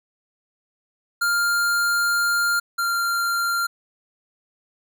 square tone pair in turn, 1400 / 1387.1 Hz, F6 / F6, +4 / -12 cents, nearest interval unison, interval 16 cents, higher first, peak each -19 / -21 dBFS, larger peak first, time 1.21-2.6 / 2.78-3.67 s, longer first, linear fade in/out 10 ms, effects none

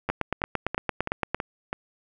two click trains, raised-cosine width 0.5 ms, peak -13 / -9 dBFS, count 6 / 12, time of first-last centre 0.09-1.729 / 0.1-1.346 s, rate 3.05 / 8.83 Hz, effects none

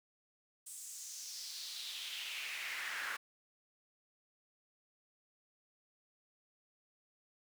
brown noise with high-pass filter sweep, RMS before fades -44 dBFS, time 0.66-3.17 s, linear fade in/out 10 ms, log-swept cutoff 8600 to 1500 Hz, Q 3, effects none

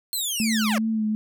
15% pulse linear sweep, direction down, 4237 to 518 Hz, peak -18 dBFS, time 0.13-0.78 s, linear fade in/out 0 ms
sine tone with vibrato, 218.6 Hz, A3, 11 cents flat, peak -21 dBFS, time 0.4-1.15 s, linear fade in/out 0 ms, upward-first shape sine, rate 2.6 Hz, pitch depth 35 cents each way
effects none

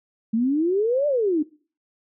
sine exponential two-way sweep, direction up then down, 216.1 to 601 to 286.7 Hz, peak -18 dBFS, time 0.33-1.43 s, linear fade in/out 10 ms, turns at 1.07 s, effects noise-tail reverb RT60 0.4 s tail -21 dB re dry

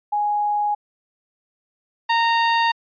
sine / sawtooth tone pair in turn, 830.6 / 924 Hz, G#5 / A#5, 0 / -16 cents, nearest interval major second, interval 184 cents, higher second, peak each -18 / -12 dBFS, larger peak second, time 0.12-0.75 / 2.09-2.72 s, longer neither, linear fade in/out 10 ms, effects resampled to 11025 Hz

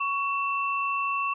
sine tone pair together, 1116 / 2677 Hz, C#6 / E7, +11 / +26 cents, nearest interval octave + minor third, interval 1515 cents, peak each -26 / -30 dBFS, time 0-1.34 s, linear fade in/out 10 ms, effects none

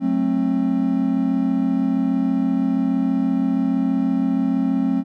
triangle chord, F# diminished, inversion none, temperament equal with one note detuned, 185 / 220 / 266.2 Hz, F#3 / A3 / C4, 0 / 0 / +30 cents, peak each -22 / -21 / -17 dBFS, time 0-5.04 s, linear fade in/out 50 ms, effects none

